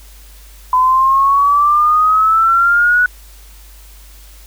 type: exponential sweep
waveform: sine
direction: up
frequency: 1007 to 1480 Hz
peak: -8 dBFS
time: 0.73-3.06 s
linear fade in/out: 2 ms
effects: added 50 Hz sine -37 dBFS peak until 4.46 s + white hiss -44 dBFS RMS until 4.46 s